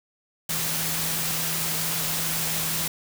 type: tone in noise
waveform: sine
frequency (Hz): 162.1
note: E3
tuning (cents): -29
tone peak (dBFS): -35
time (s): 0.49-2.88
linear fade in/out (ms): 5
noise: white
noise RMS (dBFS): -27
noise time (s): 0.49-2.88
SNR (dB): -11
effects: none